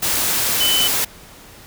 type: tone in noise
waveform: sine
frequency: 3024 Hz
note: F#7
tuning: 37 cents sharp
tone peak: -16 dBFS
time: 0.6-0.88 s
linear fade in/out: 10 ms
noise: white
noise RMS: -19 dBFS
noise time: 0.02-1.05 s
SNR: 0 dB
effects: pink hiss -42 dBFS RMS until 1.66 s